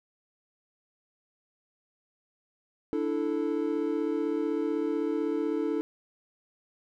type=chord; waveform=triangle; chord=D suspended second; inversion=none; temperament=equal; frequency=293.7 / 329.6 / 440 Hz; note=D4 / E4 / A4; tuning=0 / 0 / 0 cents; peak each=-29 dBFS; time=2.93-5.81 s; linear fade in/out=0 ms; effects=none